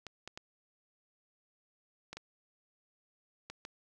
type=clicks; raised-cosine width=0.2 ms; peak=-26 dBFS; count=7; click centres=0.067 / 0.276 / 0.375 / 2.13 / 2.17 / 3.5 / 3.651 s; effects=none